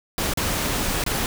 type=noise with dropouts; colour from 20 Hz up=pink; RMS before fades=-24 dBFS; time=0.18-1.26 s; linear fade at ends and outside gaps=1 ms; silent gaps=0.337-0.373 / 1.039-1.063 s; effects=none